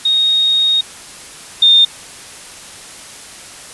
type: tone pair in turn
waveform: sine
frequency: 3729 / 3640 Hz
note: A#7 / A#7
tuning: 0 / -42 cents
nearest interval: unison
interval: 42 cents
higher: first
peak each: -10 / -5 dBFS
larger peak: second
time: 0.05-0.81 / 1.62-1.85 s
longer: first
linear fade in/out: 5 ms
effects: white hiss -34 dBFS RMS until 3.73 s + resampled to 24000 Hz